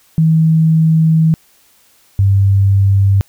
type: tone pair in turn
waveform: sine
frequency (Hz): 160.3 / 98.39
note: E3 / G2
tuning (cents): -48 / +7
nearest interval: minor sixth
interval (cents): 845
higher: first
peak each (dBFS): -7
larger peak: neither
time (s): 0.18-1.34 / 2.19-3.21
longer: first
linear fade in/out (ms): 0
effects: white hiss -51 dBFS RMS until 3.28 s